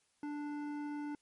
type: tone with hard clipping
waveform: sine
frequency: 293.7 Hz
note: D4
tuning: in tune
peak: -40 dBFS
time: 0.23-1.15 s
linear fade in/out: 2 ms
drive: 12 dB
effects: white hiss -75 dBFS RMS until 1.21 s + MP3 48 kbps